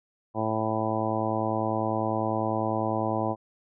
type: harmonic tone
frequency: 110 Hz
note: A2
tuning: in tune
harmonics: 1 / 2 / 3 / 4 / 5 / 6 / 7 / 8 / 9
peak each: -33 / -33 / -32 / -37 / -33 / -33 / -32 / -37 / -34 dBFS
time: 0.34-3.36 s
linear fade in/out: 50 ms
effects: none